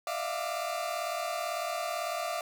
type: tone cluster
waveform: 40% pulse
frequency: 608 / 670 / 708 / 1178 Hz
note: D#5 / E5 / F5 / D6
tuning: -40 / +28 / +23 / +5 cents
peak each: -38 / -35 / -37 / -37 dBFS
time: 0.07-2.41 s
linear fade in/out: 2 ms
effects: 11-bit